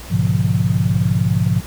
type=chord; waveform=sine; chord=G# diminished seventh; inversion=none; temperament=equal with one note detuned; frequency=103.83 / 123.47 / 143.23 / 174.61 Hz; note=G#2 / B2 / D3 / F3; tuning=0 / 0 / -43 / 0 cents; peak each=-18 / -19 / -21 / -19 dBFS; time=0.1-1.61 s; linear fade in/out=20 ms; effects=added 60 Hz sine -36 dBFS peak until 1.66 s + pink hiss -36 dBFS RMS until 1.66 s